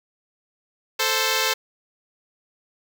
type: tone pair together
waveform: 5% pulse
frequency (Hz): 440.6 / 523.3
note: A4 / C5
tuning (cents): +2 / 0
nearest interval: minor third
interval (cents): 298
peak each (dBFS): -11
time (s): 0.99-1.54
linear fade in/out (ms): 10
effects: none